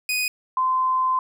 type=tone pair in turn; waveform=sawtooth / sine; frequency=2489 / 1032.7 Hz; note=D#7 / C6; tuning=0 / -23 cents; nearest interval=octave + minor third; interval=1523 cents; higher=first; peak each=-18 dBFS; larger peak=neither; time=0.09-0.28 / 0.57-1.19 s; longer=second; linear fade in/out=2 ms; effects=none